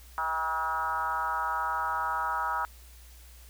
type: tone with frequency modulation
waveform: sine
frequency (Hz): 1121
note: C#6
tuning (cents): +19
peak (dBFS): -27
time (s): 0.18-2.65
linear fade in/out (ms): 0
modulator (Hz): 160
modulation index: 2
effects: added 60 Hz sine -49 dBFS peak until 3.49 s + white hiss -56 dBFS RMS until 3.49 s